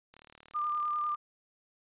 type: click train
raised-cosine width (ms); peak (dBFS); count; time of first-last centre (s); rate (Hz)
0.2; -35; 39; 0.14-1.145; 37.8
type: tone with vibrato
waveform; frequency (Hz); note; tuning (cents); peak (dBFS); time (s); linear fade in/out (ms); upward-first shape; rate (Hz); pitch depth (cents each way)
sine; 1200; D6; +37; -29; 0.54-1.16; 20; triangle; 10; 23
effects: resampled to 8000 Hz